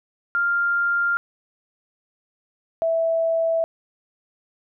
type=tone pair in turn; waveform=sine; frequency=1396.9 / 657.3 Hz; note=F6 / E5; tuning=0 / -5 cents; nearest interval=octave + minor second; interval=1305 cents; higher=first; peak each=-18 dBFS; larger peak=neither; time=0.35-1.17 / 2.82-3.64 s; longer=neither; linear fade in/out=0 ms; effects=none